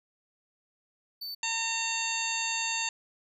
square tone, 4531 Hz, C#8, 37 cents sharp, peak -36 dBFS, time 1.21-1.35 s, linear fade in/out 10 ms
harmonic tone, 910 Hz, A#5, 42 cents flat, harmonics 1 / 2 / 3 / 4 / 5 / 7 / 8, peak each -37 / -39 / -33 / -38 / -37 / -39 / -35 dBFS, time 1.43-2.89 s, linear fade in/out 2 ms
effects none

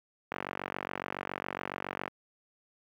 click train, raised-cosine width 0.5 ms, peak -18 dBFS, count 84, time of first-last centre 0.32-2.078 s, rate 47.2 Hz, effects high-pass 150 Hz 12 dB/octave + 10-bit

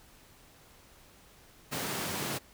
pink high-pass noise, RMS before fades -35 dBFS, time 1.71-2.39 s, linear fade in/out 20 ms, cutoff 110 Hz, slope 24 dB/octave, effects pink hiss -58 dBFS RMS until 2.53 s

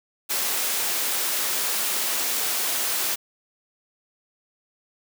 white high-pass noise, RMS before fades -25 dBFS, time 0.29-3.16 s, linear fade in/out 20 ms, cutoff 300 Hz, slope 12 dB/octave, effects none

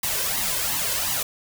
white noise with flanger, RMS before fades -25 dBFS, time 0.03-1.23 s, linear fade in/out 5 ms, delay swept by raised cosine 1 to 1.98 ms, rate 2.8 Hz, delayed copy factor +0.65, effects none

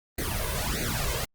pink noise with flanger, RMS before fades -29 dBFS, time 0.18-1.25 s, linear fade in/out 5 ms, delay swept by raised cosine 0.46 to 1.96 ms, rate 1.6 Hz, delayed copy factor +1, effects Opus 32 kbps

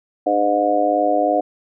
harmonic tone with a mistuned harmonic, 102.9 Hz, G#2, 16 cents flat, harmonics 3 / 4 / 5 / 6 / 7, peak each -22 / -28 / -22 / -20 / -18 dBFS, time 0.26-1.41 s, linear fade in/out 10 ms, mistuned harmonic 3, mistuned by -43 cents, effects none

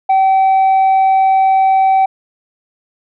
sine tone, 768 Hz, G5, 36 cents flat, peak -5 dBFS, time 0.09-2.06 s, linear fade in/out 10 ms, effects tanh soft clip ceiling -7 dBFS

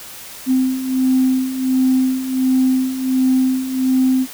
sine beating tone pair, 258.3 / 259.7 Hz, C4 / C4, -22 / -13 cents, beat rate 1.4 Hz, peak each -19 / -14 dBFS, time 0.46-4.27 s, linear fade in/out 50 ms, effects tanh soft clip ceiling -6 dBFS + white hiss -35 dBFS RMS until 4.33 s

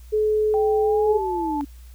sine tone, 428.4 Hz, A4, 46 cents flat, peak -17 dBFS, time 0.12-1.19 s, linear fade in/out 20 ms
sine tone with pitch glide, 784 to 869.9 Hz, G5 to A5, 0 to -20 cents, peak -25 dBFS, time 0.54-1.61 s, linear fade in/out 0 ms, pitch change +180 cents, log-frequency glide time 0.82-1.22 s
sine linear sweep, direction down, 428.1 to 277.2 Hz, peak -24 dBFS, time 1.06-1.65 s, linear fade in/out 10 ms
effects added 60 Hz sine -40 dBFS peak until 1.94 s + white hiss -56 dBFS RMS until 1.94 s

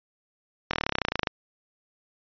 slowing click train, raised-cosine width 0.3 ms, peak -8 dBFS, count 19, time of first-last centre 0.71-1.272 s, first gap 24 ms, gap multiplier 1.03, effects resampled to 11025 Hz

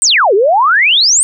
sine exponential two-way sweep, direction down then up, 8870 to 371.1 to 8870 Hz, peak -6 dBFS, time 0.02-1.23 s, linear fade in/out 0 ms, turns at 0.34 s, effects none

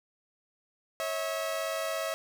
sawtooth tone pair together, 549.8 / 647 Hz, C#5 / E5, -14 / -32 cents, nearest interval minor third, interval 282 cents, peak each -32 / -28 dBFS, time 1-2.14 s, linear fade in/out 0 ms, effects none

